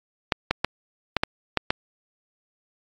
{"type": "clicks", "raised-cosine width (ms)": 0.3, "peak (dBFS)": -4, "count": 7, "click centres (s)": [0.322, 0.51, 0.646, 1.167, 1.235, 1.573, 1.705], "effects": ["AAC 48 kbps"]}